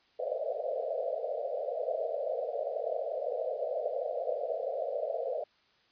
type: band-pass noise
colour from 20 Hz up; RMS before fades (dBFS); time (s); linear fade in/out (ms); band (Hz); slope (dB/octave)
white; -34; 0.19-5.44; 5; 470 to 680; 96
effects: white hiss -67 dBFS RMS until 5.91 s + resampled to 11025 Hz